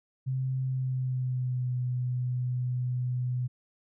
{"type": "tone with pitch glide", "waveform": "sine", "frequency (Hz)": [130.81, 124.97], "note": ["C3", "B2"], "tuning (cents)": [0, 21], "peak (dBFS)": -27, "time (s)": [0.26, 3.48], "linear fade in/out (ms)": 20, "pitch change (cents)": -79, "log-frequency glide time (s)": [0.63, 1.75], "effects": []}